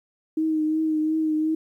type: tone with vibrato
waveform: sine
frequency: 312.9 Hz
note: D#4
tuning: 10 cents sharp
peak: -20 dBFS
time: 0.37-1.55 s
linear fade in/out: 5 ms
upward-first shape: triangle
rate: 2.8 Hz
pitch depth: 32 cents each way
effects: 10-bit